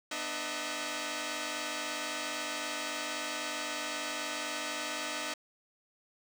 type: tone cluster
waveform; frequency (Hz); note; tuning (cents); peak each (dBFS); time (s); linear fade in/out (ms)
5% pulse; 248.7 / 300.1 / 644; B3 / D4 / E5; +12 / +38 / -41; -32 / -27 / -26; 0.11-5.34; 5
effects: low-pass 9000 Hz 12 dB/octave + 9-bit